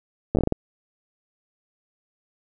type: slowing click train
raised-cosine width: 2 ms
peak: -7 dBFS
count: 8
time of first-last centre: 0.35-0.523 s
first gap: 9 ms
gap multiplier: 1.33
effects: none